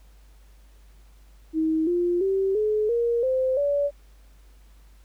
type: tone with pitch steps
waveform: sine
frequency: 317.7 / 350.5 / 386.6 / 426.5 / 470.5 / 519.1 / 572.7 Hz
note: D#4 / F4 / G4 / G#4 / A#4 / C5 / D5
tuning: +36 / +6 / -24 / +46 / +16 / -14 / -44 cents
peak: -20 dBFS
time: 1.53-3.91 s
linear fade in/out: 50 ms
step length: 340 ms
effects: added 50 Hz sine -49 dBFS peak until 5.04 s + pink hiss -62 dBFS RMS until 5.04 s